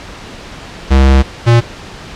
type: tone pair in turn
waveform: square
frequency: 67 / 117.83 Hz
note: C2 / A#2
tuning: +42 / +19 cents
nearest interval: minor seventh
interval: 977 cents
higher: second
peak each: -5 dBFS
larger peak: neither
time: 0.9-1.23 / 1.46-1.61 s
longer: first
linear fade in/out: 20 ms
effects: pink hiss -30 dBFS RMS until 2.15 s + low-pass 5000 Hz 12 dB/octave